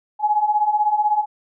sine beating tone pair, 830.6 / 846.6 Hz, G#5 / G#5, 0 / +33 cents, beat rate 16 Hz, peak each -21 / -17 dBFS, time 0.19-1.26 s, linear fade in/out 50 ms, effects none

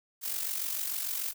blue noise with amplitude modulation, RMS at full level -31 dBFS, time 0.21-1.34 s, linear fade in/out 50 ms, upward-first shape sine, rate 46.8 Hz, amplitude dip 60%, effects none

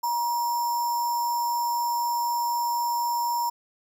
sine tone with sample-and-hold, 952 Hz, A#5, 36 cents sharp, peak -23 dBFS, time 0.03-3.5 s, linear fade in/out 10 ms, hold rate 6300 Hz, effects none

